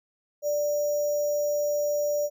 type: tone with sample-and-hold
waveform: sine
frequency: 587.3 Hz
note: D5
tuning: in tune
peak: -23 dBFS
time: 0.42-2.3 s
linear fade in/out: 50 ms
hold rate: 6300 Hz
effects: none